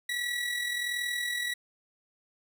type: tone with amplitude modulation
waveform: 30% pulse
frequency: 1939 Hz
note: B6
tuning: 32 cents flat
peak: -25 dBFS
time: 0.09-1.54 s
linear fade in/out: 5 ms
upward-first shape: sine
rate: 41.3 Hz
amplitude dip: 45%
effects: none